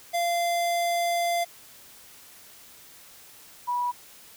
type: tone pair in turn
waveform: square / sine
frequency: 690 / 975.8 Hz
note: F5 / B5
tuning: -21 / -21 cents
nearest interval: tritone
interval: 600 cents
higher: second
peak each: -24 dBFS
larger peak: neither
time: 0.13-1.45 / 3.67-3.92 s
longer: first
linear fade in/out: 20 ms
effects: white hiss -50 dBFS RMS until 4.36 s